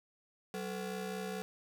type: ring-modulated tone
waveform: 30% pulse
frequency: 312.7 Hz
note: D#4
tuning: 9 cents sharp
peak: -32 dBFS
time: 0.54-1.42 s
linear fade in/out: 0 ms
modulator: 124 Hz
effects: none